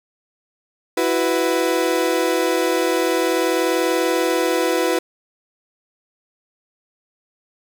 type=chord; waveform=35% pulse; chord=E suspended second; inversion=none; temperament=equal with one note detuned; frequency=329.6 / 370 / 496.5 Hz; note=E4 / F#4 / B4; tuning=0 / 0 / +9 cents; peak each=-20 / -20 / -19 dBFS; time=0.97-4.99 s; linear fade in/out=5 ms; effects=none